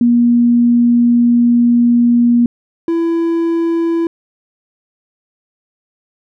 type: tone pair in turn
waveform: sine / triangle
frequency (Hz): 238.7 / 333.8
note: A#3 / E4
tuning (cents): +41 / +22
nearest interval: tritone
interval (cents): 581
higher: second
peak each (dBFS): -7 / -10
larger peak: first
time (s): 0.01-2.46 / 2.88-4.07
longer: first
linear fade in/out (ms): 2
effects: none